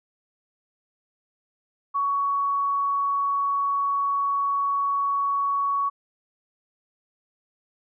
sine tone, 1120 Hz, C#6, 18 cents sharp, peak -21 dBFS, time 1.94-5.9 s, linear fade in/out 20 ms, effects none

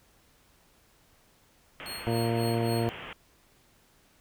white low-pass noise, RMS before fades -42 dBFS, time 1.8-3.13 s, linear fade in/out 0 ms, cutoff 3200 Hz, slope 96 dB/octave
sawtooth tone with tremolo, 4300 Hz, C8, 47 cents sharp, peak -34 dBFS, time 1.86-2.89 s, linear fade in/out 0 ms, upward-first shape sine, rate 3.7 Hz, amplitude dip 85%
harmonic tone, 115.9 Hz, A#2, 10 cents flat, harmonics 1 / 2 / 3 / 4 / 5 / 6 / 8, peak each -29 / -32 / -32 / -33 / -39 / -35 / -41 dBFS, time 2.07-2.89 s, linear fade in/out 0 ms
effects pink hiss -63 dBFS RMS until 4.2 s

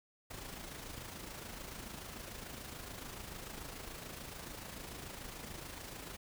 pink noise with amplitude modulation, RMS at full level -45 dBFS, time 0.3-6.17 s, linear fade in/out 10 ms, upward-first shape sine, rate 26.9 Hz, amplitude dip 50%, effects none

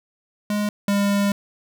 square tone pair in turn, 207.7 / 201.4 Hz, G#3 / G3, 0 / +47 cents, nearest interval minor second, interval 53 cents, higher first, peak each -21 / -18 dBFS, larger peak second, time 0.5-0.69 / 0.88-1.32 s, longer second, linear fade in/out 2 ms, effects none

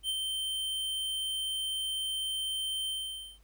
square tone with ADSR envelope, 3112 Hz, G7, 13 cents flat, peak -29 dBFS, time 0.03-3.39 s, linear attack 59 ms, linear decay 45 ms, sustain -3 dB, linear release 510 ms, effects added 50 Hz sine -57 dBFS peak until 3.43 s + pink hiss -69 dBFS RMS until 3.43 s

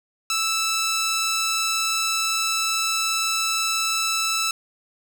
10% pulse tone, 1318.5 Hz, E6, in tune, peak -13 dBFS, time 0.3-4.51 s, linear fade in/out 2 ms, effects none

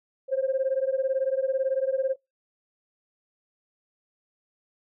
sine beating tone pair, 523.3 / 541.3 Hz, C5 / C#5, 0 / -41 cents, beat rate 18 Hz, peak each -25 dBFS, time 0.28-2.16 s, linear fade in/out 50 ms, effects noise-tail reverb RT60 0.2 s tail -26 dB re dry + tanh soft clip ceiling -17 dBFS

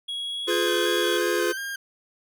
triangle tone with pitch glide, 3322 to 3351 Hz, G#7 to G#7, 0 to +15 cents, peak -27 dBFS, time 0.08-1.18 s, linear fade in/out 10 ms, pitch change +15 cents, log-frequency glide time 0.23-0.58 s
square chord, F diminished, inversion none, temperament just, 349.2 / 419.1 / 502.9 Hz, F4 / Ab4 / Cb5, 0 / +16 / +31 cents, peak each -26 / -28 / -29 dBFS, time 0.47-1.53 s, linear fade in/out 20 ms
40% pulse tone with vibrato, 1582 Hz, G6, 15 cents sharp, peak -29 dBFS, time 0.5-1.76 s, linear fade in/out 5 ms, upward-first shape square, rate 2.8 Hz, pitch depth 31 cents each way
effects none

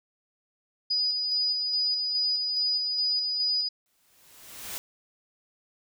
sine tone with tremolo, 4946 Hz, D#8, 11 cents flat, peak -23 dBFS, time 0.9-3.69 s, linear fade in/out 10 ms, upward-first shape square, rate 2.4 Hz, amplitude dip 30%
white noise with exponential growth, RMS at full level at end -34 dBFS, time 3.86-4.78 s, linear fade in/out 0 ms, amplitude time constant 200 ms
effects none

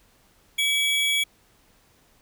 square tone pair together, 2288 / 3340 Hz, D7 / G#7, -46 / +9 cents, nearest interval perfect fifth, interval 655 cents, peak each -24 dBFS, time 0.58-1.24 s, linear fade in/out 10 ms, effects pink hiss -60 dBFS RMS until 2.21 s

